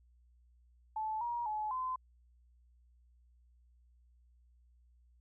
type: tone with pitch steps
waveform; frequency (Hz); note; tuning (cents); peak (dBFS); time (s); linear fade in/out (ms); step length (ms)
sine; 869 / 950 / 854 / 1026; A5 / A#5 / G#5 / C6; -22 / +33 / +48 / -34; -34; 0.96-1.96; 5; 250
effects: added 60 Hz sine -63 dBFS peak until 5.2 s